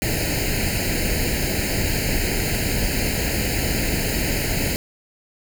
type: noise with comb filter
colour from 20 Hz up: pink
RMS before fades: -22 dBFS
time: 0.02-4.76 s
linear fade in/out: 0 ms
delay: 0.43 ms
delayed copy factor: +0.95
effects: none